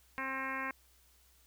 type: harmonic tone with a mistuned harmonic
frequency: 265.7 Hz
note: C4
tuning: 27 cents sharp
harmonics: 1 / 2 / 3 / 4 / 5 / 6 / 7 / 8 / 9 / 10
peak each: -45 / -48 / -49 / -40 / -49 / -42 / -43 / -44 / -48 / -52 dBFS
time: 0.18-0.71 s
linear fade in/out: 0 ms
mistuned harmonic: 8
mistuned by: +26 cents
effects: added 62 Hz sine -67 dBFS peak until 1.46 s + white hiss -67 dBFS RMS until 1.46 s